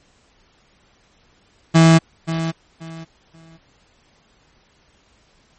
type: tone with echo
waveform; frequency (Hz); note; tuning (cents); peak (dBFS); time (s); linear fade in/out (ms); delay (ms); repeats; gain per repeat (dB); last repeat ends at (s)
35% pulse; 163.4; E3; -15; -6; 1.74-1.99; 20; 530; 3; -12; 3.58
effects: pink hiss -57 dBFS RMS until 5.58 s + MP3 32 kbps